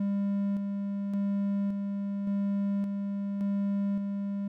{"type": "tone with tremolo", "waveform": "triangle", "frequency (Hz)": 200, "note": "G3", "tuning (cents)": 35, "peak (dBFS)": -24, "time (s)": [0, 4.48], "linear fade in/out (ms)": 5, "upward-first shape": "square", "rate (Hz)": 0.88, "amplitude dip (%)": 35, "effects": []}